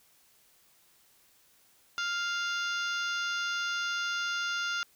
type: harmonic tone with a mistuned harmonic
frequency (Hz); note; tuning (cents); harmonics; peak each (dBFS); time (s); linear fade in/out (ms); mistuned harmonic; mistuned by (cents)
698.5; F5; 0; 2 / 3 / 4 / 5 / 6 / 7 / 8 / 9; -31 / -46 / -39 / -40 / -46 / -43 / -48 / -45; 1.98-4.83; 0; 9; +23
effects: white hiss -64 dBFS RMS until 4.95 s